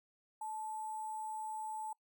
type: tone with sample-and-hold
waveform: sine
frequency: 870 Hz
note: A5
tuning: 20 cents flat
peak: -39 dBFS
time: 0.41-1.93 s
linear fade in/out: 5 ms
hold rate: 8820 Hz
effects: noise-tail reverb RT60 0.1 s tail -24 dB re dry